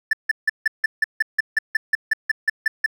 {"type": "tone bursts", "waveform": "triangle", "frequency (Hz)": 1760, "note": "A6", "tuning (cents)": 0, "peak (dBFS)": -12, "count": 16, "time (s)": [0.11, 2.862], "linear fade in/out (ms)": 5, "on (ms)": 22, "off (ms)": 160, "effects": []}